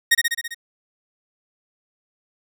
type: tone with echo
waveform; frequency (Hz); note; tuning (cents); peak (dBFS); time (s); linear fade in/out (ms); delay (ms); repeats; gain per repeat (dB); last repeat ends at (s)
sawtooth; 1864.7; A#6; 0; -8; 0.11-0.15; 10; 66; 6; -3; 0.546
effects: none